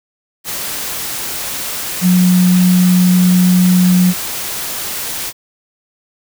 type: tone in noise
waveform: sine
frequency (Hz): 181.2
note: F#3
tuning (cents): -36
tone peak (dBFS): -7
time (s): 2.01-4.14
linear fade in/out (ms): 50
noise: white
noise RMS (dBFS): -22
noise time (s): 0.44-5.33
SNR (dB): +12
effects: none